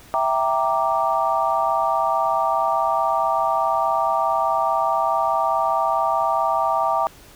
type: chord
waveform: sine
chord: E half-diminished seventh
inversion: none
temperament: equal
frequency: 659.3 / 784 / 932.3 / 1174.7 Hz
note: E5 / G5 / Bb5 / D6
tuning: 0 / 0 / 0 / 0 cents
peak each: -23 dBFS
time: 0.14-7.07 s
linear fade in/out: 0 ms
effects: pink hiss -47 dBFS RMS until 7.35 s